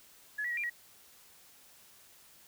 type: tone with pitch steps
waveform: sine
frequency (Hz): 1700 / 1937 / 1900 / 2385 / 1909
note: G#6 / B6 / A#6 / D7 / A#6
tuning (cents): +40 / -34 / +33 / +26 / +41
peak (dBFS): -32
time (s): 0.38-0.7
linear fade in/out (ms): 10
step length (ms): 64
effects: white hiss -59 dBFS RMS until 2.47 s